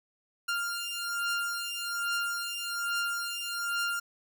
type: beating tone pair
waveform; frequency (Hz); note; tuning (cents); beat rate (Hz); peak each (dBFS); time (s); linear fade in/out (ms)
sawtooth; 1396.9 / 1398.1; F6 / F6; 0 / +1; 1.2; -30; 0.48-4; 10
effects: none